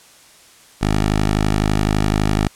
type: tone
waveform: 10% pulse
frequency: 51.91 Hz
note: G#1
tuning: in tune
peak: -7 dBFS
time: 0.81-2.48 s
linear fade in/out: 10 ms
effects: white hiss -47 dBFS RMS until 2.55 s + low-pass 10000 Hz 12 dB/octave